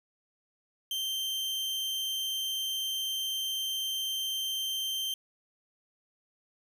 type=tone; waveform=40% pulse; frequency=3136 Hz; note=G7; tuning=in tune; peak=-30 dBFS; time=0.91-5.14 s; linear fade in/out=2 ms; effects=none